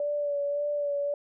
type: tone with vibrato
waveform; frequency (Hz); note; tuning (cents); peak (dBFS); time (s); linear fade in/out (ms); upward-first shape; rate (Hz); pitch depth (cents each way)
sine; 578; D5; -28; -26; 0-1.14; 2; sine; 1.8; 25
effects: none